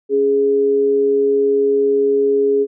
sine tone pair together, 277.2 / 415 Hz, C#4 / G#4, 0 / -1 cents, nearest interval perfect fifth, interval 699 cents, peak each -23 / -12 dBFS, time 0.09-2.67 s, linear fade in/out 50 ms, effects none

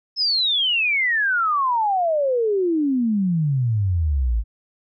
sine exponential sweep, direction down, 5274 to 51.8 Hz, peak -17 dBFS, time 0.16-4.44 s, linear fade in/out 50 ms, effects none

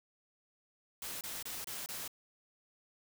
white noise bursts, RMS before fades -42 dBFS, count 5, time 1.02-2.078 s, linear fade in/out 2 ms, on 190 ms, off 27 ms, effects none

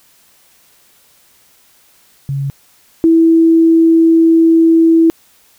sine tone pair in turn, 138.5 / 328 Hz, C#3 / E4, -1 / -9 cents, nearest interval octave + minor third, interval 1492 cents, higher second, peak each -15 / -5 dBFS, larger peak second, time 2.29-2.5 / 3.04-5.1 s, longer second, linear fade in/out 0 ms, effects white hiss -50 dBFS RMS until 5.58 s

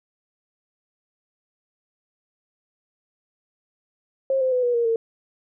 sine tone with pitch steps, 535 / 518 / 501.5 / 485.5 / 470.1 / 455.1 Hz, C5 / C5 / B4 / B4 / A#4 / A#4, +38 / -17 / +26 / -30 / +15 / -42 cents, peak -18 dBFS, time 4.3-4.96 s, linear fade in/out 2 ms, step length 110 ms, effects none

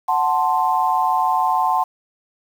sine chord, F# diminished, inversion none, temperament equal, 740 / 880 / 1046.5 Hz, F#5 / A5 / C6, 0 / 0 / 0 cents, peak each -20 / -19 / -20 dBFS, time 0.08-1.84 s, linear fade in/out 10 ms, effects 7-bit

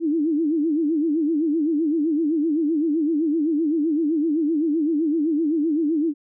sine tone with vibrato, 311.1 Hz, D#4, in tune, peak -18 dBFS, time 0-6.14 s, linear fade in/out 50 ms, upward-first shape sine, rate 7.8 Hz, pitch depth 140 cents each way, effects none

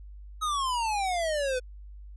square exponential sweep, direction down, 1281 to 493.9 Hz, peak -27 dBFS, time 0.41-1.6 s, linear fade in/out 20 ms, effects added 50 Hz sine -42 dBFS peak until 2.16 s + resampled to 24000 Hz

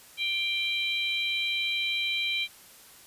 harmonic tone, 787 Hz, G5, 7 cents sharp, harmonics 3 / 4 / 5, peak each -29 / -31 / -33 dBFS, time 0.17-2.48 s, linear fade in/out 50 ms, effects white hiss -52 dBFS RMS until 3.06 s + resampled to 32000 Hz

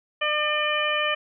harmonic tone, 601 Hz, D5, 40 cents sharp, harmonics 1 / 2 / 3 / 4 / 5, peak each -28 / -28 / -28 / -28 / -28 dBFS, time 0.21-1.15 s, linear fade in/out 10 ms, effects none

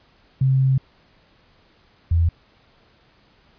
sine tone pair in turn, 132.8 / 83.66 Hz, C3 / E2, +26 / +26 cents, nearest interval minor sixth, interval 800 cents, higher first, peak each -14 dBFS, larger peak neither, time 0.41-0.78 / 2.11-2.29 s, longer first, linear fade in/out 5 ms, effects pink hiss -57 dBFS RMS until 3.58 s + resampled to 11025 Hz

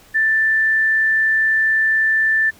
sine tone, 1768 Hz, A6, 8 cents sharp, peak -13 dBFS, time 0.14-2.51 s, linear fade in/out 20 ms, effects pink hiss -48 dBFS RMS until 2.59 s

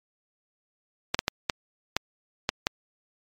clicks, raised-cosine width 0.2 ms, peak -5 dBFS, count 7, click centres 1.145 / 1.191 / 1.281 / 1.498 / 1.966 / 2.491 / 2.669 s, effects MP3 96 kbps

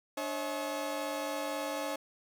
35% pulse tone cluster, 293.4 / 543 / 641 / 853 Hz, D4 / C#5 / E5 / G#5, -2 / -36 / -49 / +46 cents, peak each -39 / -36 / -38 / -39 dBFS, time 0.17-1.96 s, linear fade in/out 5 ms, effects none

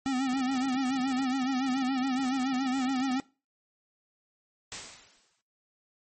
square tone with vibrato, 261.6 Hz, C4, in tune, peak -27 dBFS, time 0.06-3.2 s, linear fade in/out 0 ms, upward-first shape sine, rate 7.1 Hz, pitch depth 79 cents each way
white noise with exponential decay, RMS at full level -35 dBFS, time 4.72-5.41 s, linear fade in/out 0 ms, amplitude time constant 150 ms
effects noise-tail reverb RT60 0.3 s tail -21 dB re dry + MP3 32 kbps

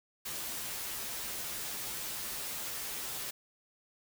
white noise with comb filter, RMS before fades -39 dBFS, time 0.25-3.31 s, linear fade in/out 10 ms, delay 11 ms, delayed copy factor -0.7, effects none

